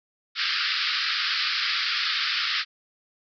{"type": "band-pass noise", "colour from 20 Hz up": "white", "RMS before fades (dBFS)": -26, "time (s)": [0.35, 2.65], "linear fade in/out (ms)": 50, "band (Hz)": [1200, 5100], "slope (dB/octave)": 96, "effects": []}